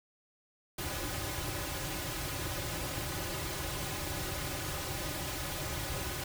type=noise with comb filter; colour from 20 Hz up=pink; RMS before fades=-37 dBFS; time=0.78-6.24 s; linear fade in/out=5 ms; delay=4.4 ms; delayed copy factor=-0.9; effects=none

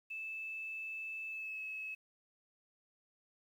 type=tone with pitch glide; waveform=sine; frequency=2627 to 2583 Hz; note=E7 to E7; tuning=-7 to -36 cents; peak=-40 dBFS; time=0.1-1.95 s; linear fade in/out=10 ms; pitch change=-29 cents; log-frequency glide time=1.28-1.6 s; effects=11-bit

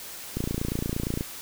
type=click train; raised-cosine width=3 ms; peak=-15 dBFS; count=25; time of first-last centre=0.37-1.209 s; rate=28.6 Hz; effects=white hiss -40 dBFS RMS until 1.41 s

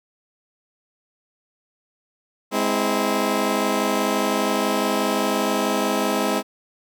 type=chord; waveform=15% pulse; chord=Ab augmented; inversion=none; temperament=just; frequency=207.7 / 259.6 / 324.5 Hz; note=Ab3 / C4 / E4; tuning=0 / -13 / -27 cents; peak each=-17 / -18 / -19 dBFS; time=2.51-6.43 s; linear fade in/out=50 ms; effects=none

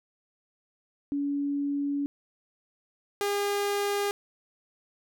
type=tone pair in turn; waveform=sine / sawtooth; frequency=284.1 / 405.5 Hz; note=C#4 / G#4; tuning=+43 / -41 cents; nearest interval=tritone; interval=616 cents; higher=second; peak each=-26 / -22 dBFS; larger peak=second; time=1.12-2.06 / 3.21-4.11 s; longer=first; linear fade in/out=0 ms; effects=none

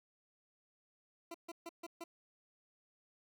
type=tone bursts; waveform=20% pulse; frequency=337.9 Hz; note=E4; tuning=43 cents sharp; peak=-39 dBFS; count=5; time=1.31-2.04 s; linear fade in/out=5 ms; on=34 ms; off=140 ms; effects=none

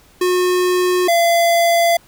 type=tone pair in turn; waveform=square; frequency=362.2 / 681 Hz; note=F#4 / F5; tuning=-37 / -44 cents; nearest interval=major seventh; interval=1093 cents; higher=second; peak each=-14 / -12 dBFS; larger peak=second; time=0.21-1.08 / 1.08-1.97 s; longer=second; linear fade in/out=5 ms; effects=pink hiss -50 dBFS RMS until 2.07 s

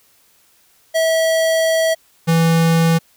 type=tone pair in turn; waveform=square; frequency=649 / 164.94 Hz; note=E5 / E3; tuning=-27 / +1 cents; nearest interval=2 octaves; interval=2372 cents; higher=first; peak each=-14 / -12 dBFS; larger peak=second; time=0.94-1.95 / 2.27-2.99 s; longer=first; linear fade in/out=20 ms; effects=white hiss -55 dBFS RMS until 3.16 s

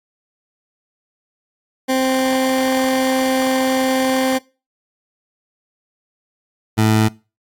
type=tone pair in turn; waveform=20% pulse; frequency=261.6 / 109.23 Hz; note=C4 / A2; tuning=0 / -12 cents; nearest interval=octave + minor third; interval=1512 cents; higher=first; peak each=-10 / -7 dBFS; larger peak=second; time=1.88-4.39 / 6.77-7.09 s; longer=first; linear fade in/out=20 ms; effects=noise-tail reverb RT60 0.3 s tail -22 dB re dry + AAC 64 kbps

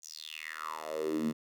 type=tone with high-pass filter sweep; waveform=10% pulse; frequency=78.3 Hz; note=D#2; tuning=11 cents sharp; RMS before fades=-37 dBFS; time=0.02-1.33 s; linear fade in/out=20 ms; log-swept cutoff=6700 to 190 Hz; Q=6.5; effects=none

